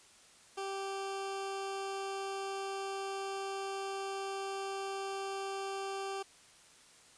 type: tone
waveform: 20% pulse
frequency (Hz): 390.5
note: G4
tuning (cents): -7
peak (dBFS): -32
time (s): 0.57-6.23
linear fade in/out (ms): 10
effects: white hiss -60 dBFS RMS until 7.17 s + resampled to 22050 Hz